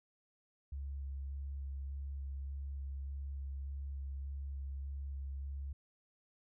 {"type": "tone with vibrato", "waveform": "sine", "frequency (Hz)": 68.9, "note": "C#2", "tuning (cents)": -10, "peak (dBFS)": -39, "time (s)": [0.72, 5.73], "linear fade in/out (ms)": 5, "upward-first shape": "square", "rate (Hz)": 1.7, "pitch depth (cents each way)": 12, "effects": []}